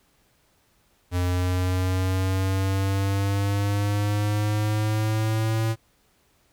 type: exponential sweep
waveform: square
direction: up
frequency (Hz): 89 to 112.4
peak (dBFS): -22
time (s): 1.11-5.76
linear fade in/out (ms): 50
effects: pink hiss -64 dBFS RMS until 6.52 s